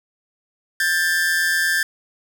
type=tone pair together; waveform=45% pulse; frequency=1592.1 / 1760 Hz; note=G6 / A6; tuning=+26 / 0 cents; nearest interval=major second; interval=174 cents; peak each=-20 dBFS; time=0.8-1.83 s; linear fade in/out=2 ms; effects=none